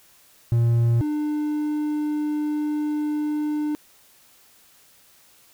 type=tone pair in turn; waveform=triangle; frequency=117.3 / 299.9 Hz; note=A#2 / D4; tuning=+11 / +36 cents; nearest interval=octave + major third; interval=1625 cents; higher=second; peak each=-14 / -20 dBFS; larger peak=first; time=0.52-1.01 / 1.01-3.75 s; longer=second; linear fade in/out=0 ms; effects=white hiss -55 dBFS RMS until 5.53 s

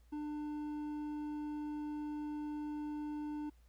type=tone with hard clipping; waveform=triangle; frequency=298.5 Hz; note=D4; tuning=28 cents sharp; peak=-40 dBFS; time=0.12-3.5 s; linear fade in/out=10 ms; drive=10 dB; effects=added 58 Hz sine -61 dBFS peak until 3.68 s + pink hiss -75 dBFS RMS until 3.68 s

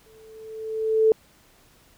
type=tone with exponential growth; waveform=sine; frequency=440 Hz; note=A4; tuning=in tune; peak=-12 dBFS; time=0.06-1.12 s; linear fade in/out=1 ms; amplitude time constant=230 ms; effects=pink hiss -57 dBFS RMS until 1.97 s

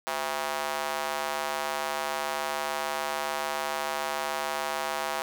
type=tone with high-pass filter; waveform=square; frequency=73.42 Hz; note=D2; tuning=in tune; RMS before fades=-31 dBFS; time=0.07-5.22 s; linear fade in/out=0 ms; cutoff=780 Hz; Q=1.6; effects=none

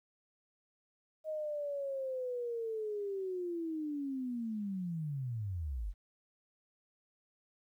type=linear sweep; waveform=sine; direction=down; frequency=630 to 41.41 Hz; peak=-35 dBFS; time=1.24-5.94 s; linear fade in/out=50 ms; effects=12-bit

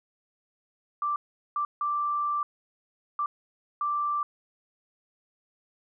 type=tone bursts at uneven times; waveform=sine; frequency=1174.7 Hz; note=D6; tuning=in tune; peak=-25 dBFS; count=5; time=1.02-1.16 / 1.56-1.65 / 1.81-2.43 / 3.19-3.26 / 3.81-4.23 s; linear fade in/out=2 ms; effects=none

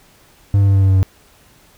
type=tone with pitch steps; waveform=triangle; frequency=100 / 99.08 / 98.17 / 97.27 / 96.37 / 95.48 / 94.61 Hz; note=G2 / G2 / G2 / G2 / G2 / G2 / F#2; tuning=+35 / +19 / +3 / -13 / -29 / -45 / +39 cents; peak=-7 dBFS; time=0.54-1.03 s; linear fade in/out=0 ms; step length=70 ms; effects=pink hiss -50 dBFS RMS until 1.77 s

